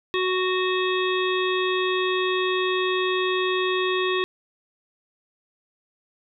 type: harmonic tone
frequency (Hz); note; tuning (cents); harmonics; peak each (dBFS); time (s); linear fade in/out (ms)
370; F#4; 0; 1 / 3 / 5 / 7 / 9 / 10; -23 / -28 / -30 / -31 / -33 / -33; 0.14-4.24; 0
effects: none